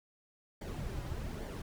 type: noise with flanger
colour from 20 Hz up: brown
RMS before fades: -40 dBFS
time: 0.61-1.62 s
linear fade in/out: 5 ms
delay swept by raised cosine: 0.76 to 4.56 ms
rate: 1.2 Hz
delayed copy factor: -0.55
effects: none